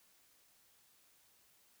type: silence
effects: white hiss -69 dBFS RMS until 1.8 s